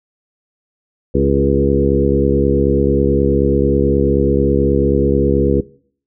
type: harmonic tone with a mistuned harmonic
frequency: 69.3 Hz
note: C#2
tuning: in tune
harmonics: 1 / 2 / 3 / 4 / 5 / 6 / 7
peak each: -19 / -19 / -19 / -19 / -19 / -19 / -19 dBFS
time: 1.14-5.61 s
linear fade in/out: 10 ms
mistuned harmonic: 6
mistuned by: -22 cents
effects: noise-tail reverb RT60 0.5 s tail -19 dB re dry